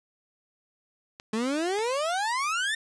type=clicks; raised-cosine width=0.2 ms; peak=-24 dBFS; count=2; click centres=1.199 / 1.789 s
type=exponential sweep; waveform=30% pulse; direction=up; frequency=211.5 to 1842 Hz; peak=-23 dBFS; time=1.33-2.75 s; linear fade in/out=5 ms
effects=resampled to 22050 Hz